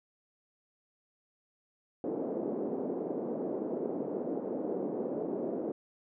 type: band-pass noise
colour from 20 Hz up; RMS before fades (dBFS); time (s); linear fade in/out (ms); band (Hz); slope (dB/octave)
white; -35; 2.04-5.72; 2; 230 to 490; 24
effects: none